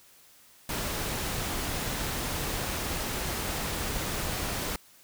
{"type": "noise", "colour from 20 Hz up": "pink", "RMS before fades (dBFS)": -32, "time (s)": [0.69, 4.76], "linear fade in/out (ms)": 2, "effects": ["white hiss -57 dBFS RMS until 5.03 s"]}